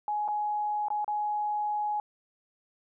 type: tone with dropouts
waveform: sine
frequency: 838 Hz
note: G#5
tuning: 15 cents sharp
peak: -27 dBFS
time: 0.08-2 s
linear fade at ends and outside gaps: 1 ms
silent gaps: 0.279-0.285 / 0.884-0.903 / 1.045-1.079 s
effects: none